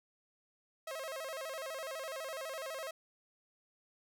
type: tone with vibrato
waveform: sawtooth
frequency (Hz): 587.3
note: D5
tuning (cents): 0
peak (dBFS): -36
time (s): 0.87-2.91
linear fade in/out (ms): 5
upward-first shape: square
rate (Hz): 12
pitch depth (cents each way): 160
effects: none